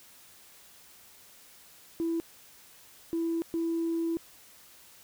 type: tone bursts at uneven times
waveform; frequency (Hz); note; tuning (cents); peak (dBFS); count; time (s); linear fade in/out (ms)
sine; 331.8; E4; +11; -26; 3; 2-2.2 / 3.13-3.42 / 3.54-4.17; 0
effects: tanh soft clip ceiling -23 dBFS + white hiss -55 dBFS RMS until 5.03 s